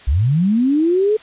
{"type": "linear sweep", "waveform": "sine", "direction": "up", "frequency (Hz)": [55.9, 440], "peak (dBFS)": -12, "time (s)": [0.07, 1.17], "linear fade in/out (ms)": 10, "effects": ["white hiss -42 dBFS RMS until 1.22 s", "resampled to 8000 Hz"]}